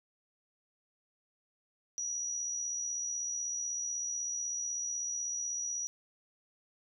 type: tone with amplitude modulation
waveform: sine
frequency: 5820 Hz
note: F#8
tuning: 29 cents flat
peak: -32 dBFS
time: 1.98-5.87 s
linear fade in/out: 0 ms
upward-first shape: sine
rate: 76.1 Hz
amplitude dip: 35%
effects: none